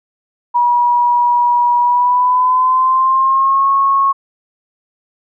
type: tone with pitch glide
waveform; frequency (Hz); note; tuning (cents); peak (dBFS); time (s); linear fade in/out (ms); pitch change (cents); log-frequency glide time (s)
sine; 965 to 1095.8; B5 to C#6; -40 to -20; -9; 0.54-4.13; 20; +220; 1.79-3.69
effects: none